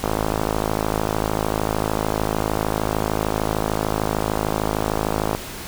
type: click train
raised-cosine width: 1 ms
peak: -6 dBFS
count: 284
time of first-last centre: 0.04-5.35 s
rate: 53.3 Hz
effects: pink hiss -33 dBFS RMS until 5.67 s